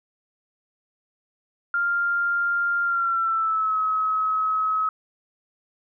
sine tone with pitch glide, 1396.9 to 1281 Hz, F6 to E6, 0 to -50 cents, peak -20 dBFS, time 1.74-4.89 s, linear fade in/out 2 ms, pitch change -150 cents, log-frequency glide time 2.83-3.78 s, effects none

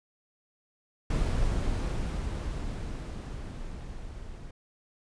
brown noise with level ramp, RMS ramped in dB -26 to -43 dBFS, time 1.1-4.51 s, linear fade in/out 5 ms, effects resampled to 22050 Hz

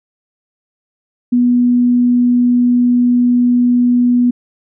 sine tone, 244.4 Hz, B3, 18 cents flat, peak -8 dBFS, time 1.32-4.31 s, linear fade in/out 10 ms, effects none

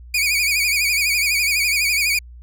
sawtooth tone with vibrato, 2349 Hz, D7, in tune, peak -13 dBFS, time 0.14-2.19 s, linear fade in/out 5 ms, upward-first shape sine, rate 12 Hz, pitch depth 100 cents each way, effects added 60 Hz sine -37 dBFS peak until 2.42 s

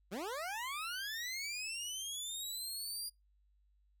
20% pulse linear sweep, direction up, 164.81 to 4851 Hz, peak -34 dBFS, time 0.11-3.1 s, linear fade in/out 20 ms, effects noise-tail reverb RT60 0.2 s tail -26 dB re dry + added 50 Hz sine -68 dBFS peak until 4 s

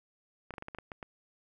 clicks, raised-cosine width 0.5 ms, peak -26 dBFS, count 9, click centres 0.507 / 0.539 / 0.582 / 0.624 / 0.684 / 0.748 / 0.786 / 0.918 / 1.028 s, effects 11-bit

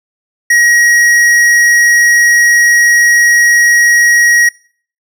sine tone with tanh clipping, 1897 Hz, A#6, 30 cents sharp, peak -7 dBFS, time 0.5-4.49 s, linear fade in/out 5 ms, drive 14 dB, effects noise-tail reverb RT60 0.5 s tail -24 dB re dry

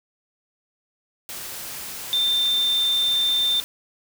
sine tone in noise, 3583 Hz, A7, 31 cents sharp, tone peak -18 dBFS, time 2.13-3.6 s, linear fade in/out 0 ms, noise white, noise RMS -34 dBFS, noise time 1.29-3.64 s, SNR +13 dB, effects none

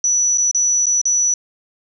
sine tone with dropouts, 5920 Hz, F#8, in tune, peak -13 dBFS, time 0.04-1.34 s, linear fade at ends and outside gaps 2 ms, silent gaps 0.375-0.381 / 0.513-0.547 / 0.858-0.866 / 1.015-1.054 s, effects none

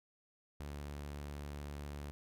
sawtooth tone with vibrato, 72.4 Hz, D2, 24 cents flat, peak -39 dBFS, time 0.6-2.11 s, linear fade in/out 0 ms, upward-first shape sine, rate 16 Hz, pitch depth 9 cents each way, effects none

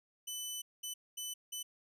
15% pulse tone bursts at uneven times, 3000 Hz, F#7, 23 cents sharp, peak -32 dBFS, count 4, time 0.27-0.62 / 0.83-0.94 / 1.17-1.34 / 1.52-1.63 s, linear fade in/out 10 ms, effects none

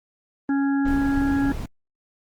harmonic tone, 277.2 Hz, C#4, in tune, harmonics 1 / 3 / 5 / 6, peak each -19 / -33 / -37 / -34 dBFS, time 0.49-1.52 s, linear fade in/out 2 ms
brown noise, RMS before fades -29 dBFS, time 0.85-1.66 s, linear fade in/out 5 ms
effects Opus 24 kbps

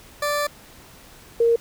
20% pulse / sine tone pair in turn, 586 / 465.1 Hz, D5 / A#4, -4 / -4 cents, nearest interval major third, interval 400 cents, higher first, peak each -16 / -14 dBFS, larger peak second, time 0.22-0.47 / 1.4-1.56 s, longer first, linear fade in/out 5 ms, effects pink hiss -47 dBFS RMS until 1.6 s

